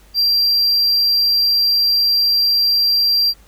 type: tone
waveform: triangle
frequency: 4731 Hz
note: D8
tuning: 12 cents sharp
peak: -11 dBFS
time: 0.14-3.34 s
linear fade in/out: 50 ms
effects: added 50 Hz sine -46 dBFS peak until 3.47 s + pink hiss -51 dBFS RMS until 3.47 s